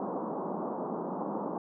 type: band-pass noise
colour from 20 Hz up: pink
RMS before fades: -35 dBFS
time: 0-1.58 s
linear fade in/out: 2 ms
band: 180 to 1100 Hz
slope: 48 dB/octave
effects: none

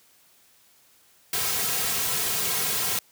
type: noise with comb filter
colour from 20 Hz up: white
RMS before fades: -26 dBFS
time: 1.33-2.99 s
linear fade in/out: 2 ms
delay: 3.4 ms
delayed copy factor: -0.7
effects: white hiss -59 dBFS RMS until 3.11 s + high-pass 60 Hz 12 dB/octave

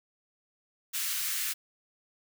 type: high-pass noise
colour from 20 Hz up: white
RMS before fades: -32 dBFS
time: 0.93-1.54 s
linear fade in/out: 20 ms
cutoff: 1400 Hz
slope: 24 dB/octave
effects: none

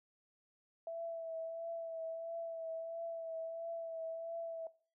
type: tone with vibrato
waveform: sine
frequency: 660 Hz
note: E5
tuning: 2 cents sharp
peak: -39 dBFS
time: 0.87-4.67 s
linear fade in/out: 2 ms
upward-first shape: triangle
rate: 1.5 Hz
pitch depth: 27 cents each way
effects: noise-tail reverb RT60 0.4 s tail -19 dB re dry

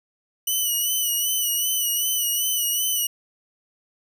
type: tone with vibrato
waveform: 5% pulse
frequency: 2960 Hz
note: F#7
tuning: in tune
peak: -13 dBFS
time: 0.47-3.07 s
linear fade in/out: 5 ms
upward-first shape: sine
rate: 2.6 Hz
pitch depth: 48 cents each way
effects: none

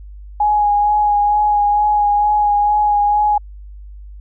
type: tone with vibrato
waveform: sine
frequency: 830.6 Hz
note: G#5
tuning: in tune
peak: -11 dBFS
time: 0.4-3.38 s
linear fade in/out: 5 ms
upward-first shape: sine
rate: 2.2 Hz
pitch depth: 18 cents each way
effects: added 50 Hz sine -32 dBFS peak until 4.2 s

